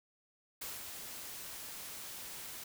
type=noise with ADSR envelope; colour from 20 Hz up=white; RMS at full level=-42 dBFS; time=0.61-2.64 s; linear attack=9 ms; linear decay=190 ms; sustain=-4 dB; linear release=6 ms; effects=none